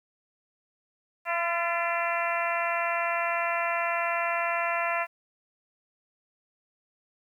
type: harmonic tone with a mistuned harmonic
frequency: 339.9 Hz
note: F4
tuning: 47 cents flat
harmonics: 2 / 3 / 4 / 5 / 6 / 7 / 8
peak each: -30 / -32 / -33 / -34 / -35 / -35 / -36 dBFS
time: 1.25-5.07 s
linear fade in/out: 50 ms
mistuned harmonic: 5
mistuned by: +42 cents
effects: 10-bit